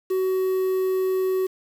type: tone with quantisation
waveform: triangle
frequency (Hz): 375.4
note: F#4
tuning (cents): +25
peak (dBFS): -18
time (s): 0.1-1.47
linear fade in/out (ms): 10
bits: 7
effects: none